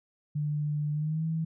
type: tone with pitch glide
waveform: sine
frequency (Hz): 148.8 to 161.33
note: D3 to E3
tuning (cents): +23 to -37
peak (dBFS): -27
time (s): 0.35-1.45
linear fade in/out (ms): 10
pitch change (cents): +140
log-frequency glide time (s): 0.93-1.25
effects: none